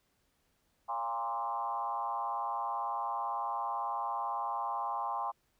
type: tone with frequency modulation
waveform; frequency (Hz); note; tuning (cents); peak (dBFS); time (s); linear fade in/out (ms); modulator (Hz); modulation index
sine; 930; A#5; -4; -32; 0.88-5.32; 20; 118; 1.8
effects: pink hiss -75 dBFS RMS until 5.59 s